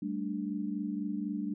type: chord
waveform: sine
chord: G suspended second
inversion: none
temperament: equal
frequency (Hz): 196 / 220 / 293.7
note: G3 / A3 / D4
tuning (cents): 0 / 0 / 0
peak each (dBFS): -36 / -37 / -36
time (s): 0.02-1.54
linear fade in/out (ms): 5
effects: none